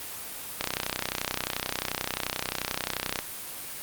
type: click train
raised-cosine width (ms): 0.2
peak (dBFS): -9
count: 82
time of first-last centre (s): 0.61-3.19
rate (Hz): 31.4
effects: white hiss -38 dBFS RMS until 3.82 s + Opus 32 kbps